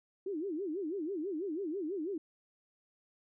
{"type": "tone with vibrato", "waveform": "sine", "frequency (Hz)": 349.2, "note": "F4", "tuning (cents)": 0, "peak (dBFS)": -34, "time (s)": [0.26, 2.18], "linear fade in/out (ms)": 5, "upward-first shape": "sine", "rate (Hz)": 6.1, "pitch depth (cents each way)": 270, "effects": []}